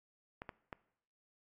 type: clicks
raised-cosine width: 0.5 ms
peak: -28 dBFS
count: 3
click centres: 0.419 / 0.492 / 0.728 s
effects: noise-tail reverb RT60 0.7 s tail -20 dB re dry + AAC 64 kbps